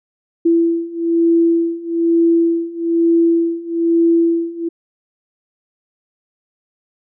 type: beating tone pair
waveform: sine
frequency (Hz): 334.2 / 335.3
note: E4 / E4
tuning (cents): +24 / +30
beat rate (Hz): 1.1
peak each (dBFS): -16 / -14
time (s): 0.45-4.69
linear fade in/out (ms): 10
effects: none